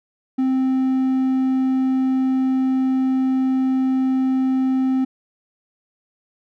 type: tone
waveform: triangle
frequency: 261.6 Hz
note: C4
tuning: in tune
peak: -14 dBFS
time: 0.38-5.05 s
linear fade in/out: 10 ms
effects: none